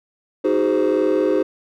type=chord; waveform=triangle; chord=Ab dominant seventh; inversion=second; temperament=just; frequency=311.5 / 373.8 / 415.3 / 519.1 Hz; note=Eb4 / Gb4 / Ab4 / C5; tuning=+2 / +18 / 0 / -14 cents; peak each=-18 dBFS; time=0.44-1.43 s; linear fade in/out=10 ms; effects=tanh soft clip ceiling -8 dBFS